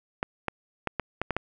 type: clicks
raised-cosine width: 0.5 ms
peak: -12 dBFS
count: 7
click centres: 0.229 / 0.483 / 0.873 / 0.997 / 1.216 / 1.307 / 1.366 s
effects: none